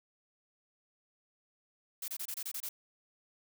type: noise bursts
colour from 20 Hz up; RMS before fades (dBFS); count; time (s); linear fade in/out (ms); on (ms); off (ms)
blue; -39; 8; 2.02-2.69; 5; 61; 26
effects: none